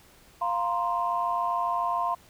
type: chord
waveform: sine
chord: F suspended fourth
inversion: none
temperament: equal with one note detuned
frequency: 698.5 / 939.4 / 1046.5 Hz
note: F5 / Bb5 / C6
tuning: 0 / +13 / 0 cents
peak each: -29 / -30 / -27 dBFS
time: 0.41-2.15 s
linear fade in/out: 10 ms
effects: tanh soft clip ceiling -15 dBFS + pink hiss -56 dBFS RMS until 2.29 s